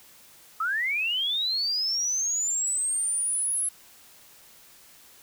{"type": "linear sweep", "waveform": "sine", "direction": "up", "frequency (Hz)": [1244.5, 10990], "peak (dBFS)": -24, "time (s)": [0.6, 3.69], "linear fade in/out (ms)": 5, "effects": ["white hiss -53 dBFS RMS until 5.22 s"]}